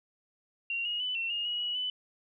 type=tone with pitch steps; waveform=sine; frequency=2757 / 2876 / 2996 / 2709 / 2843 / 2905 / 2926 / 3001 Hz; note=F7 / F#7 / F#7 / E7 / F7 / F#7 / F#7 / F#7; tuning=-23 / -50 / +21 / +47 / +30 / -32 / -20 / +24 cents; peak=-30 dBFS; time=0.7-1.9 s; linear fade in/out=2 ms; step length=150 ms; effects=none